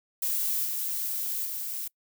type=noise with level steps; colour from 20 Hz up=violet; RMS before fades=-28 / -31 / -34 dBFS; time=0.22-1.88 s; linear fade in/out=5 ms; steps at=0.64 / 1.45 s; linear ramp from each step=10 ms; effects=noise-tail reverb RT60 0.1 s tail -25 dB re dry